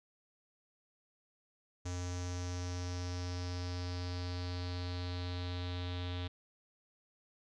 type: tone with low-pass filter sweep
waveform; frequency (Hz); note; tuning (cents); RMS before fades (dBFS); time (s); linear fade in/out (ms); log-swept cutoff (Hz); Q
square; 89.2; F2; +37; -39; 1.85-6.28; 10; 6500 to 3600; 4.7
effects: none